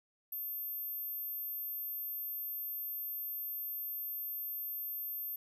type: tone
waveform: sine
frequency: 13370 Hz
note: G#9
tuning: 10 cents sharp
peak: -37 dBFS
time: 0.32-5.36 s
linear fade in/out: 5 ms
effects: none